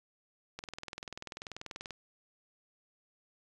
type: click train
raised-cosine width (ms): 0.2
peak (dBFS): -24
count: 28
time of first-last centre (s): 0.59-1.907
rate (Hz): 20.5
effects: resampled to 24000 Hz